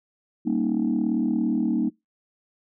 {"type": "chord", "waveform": "sine", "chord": "Eb dominant seventh", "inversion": "first", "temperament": "equal with one note detuned", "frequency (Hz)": [196, 233.1, 273.7, 311.1], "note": ["G3", "Bb3", "Db4", "Eb4"], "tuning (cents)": [0, 0, -22, 0], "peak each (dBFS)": [-28, -23, -28, -25], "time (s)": [0.45, 1.9], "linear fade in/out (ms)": 20, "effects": ["noise-tail reverb RT60 0.2 s tail -25 dB re dry", "tanh soft clip ceiling -14 dBFS"]}